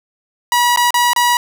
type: tone with dropouts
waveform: sawtooth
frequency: 967 Hz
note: B5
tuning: 37 cents flat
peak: -7 dBFS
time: 0.52-1.37 s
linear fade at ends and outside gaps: 1 ms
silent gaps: 0.761-0.773 / 0.906-0.942 / 1.133-1.162 s
effects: none